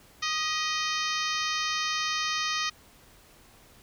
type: harmonic tone with a mistuned harmonic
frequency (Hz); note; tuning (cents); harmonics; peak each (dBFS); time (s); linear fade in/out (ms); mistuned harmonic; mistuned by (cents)
620; D#5; -6; 2 / 3 / 4 / 5 / 6 / 7 / 8 / 9 / 10; -32 / -34 / -35 / -36 / -37 / -37 / -38 / -39 / -39; 0.22-2.7; 10; 3; +40
effects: pink hiss -56 dBFS RMS until 3.82 s